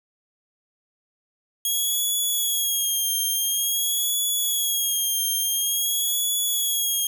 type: tone with vibrato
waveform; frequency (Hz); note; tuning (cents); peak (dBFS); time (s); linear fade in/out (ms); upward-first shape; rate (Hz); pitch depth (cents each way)
5% pulse; 3293; G#7; -15; -14; 1.65-7.07; 2; sine; 0.48; 57
effects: none